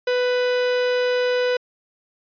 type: tone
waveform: 45% pulse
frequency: 496.5 Hz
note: B4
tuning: 9 cents sharp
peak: -18 dBFS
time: 0.07-1.57 s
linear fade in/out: 5 ms
effects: resampled to 11025 Hz